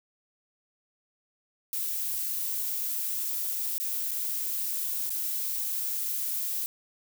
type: noise with dropouts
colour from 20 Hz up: violet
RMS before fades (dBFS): -31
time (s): 1.73-6.66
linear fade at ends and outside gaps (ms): 0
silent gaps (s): 3.781-3.8 / 4.109-4.115 / 5.094-5.104
effects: none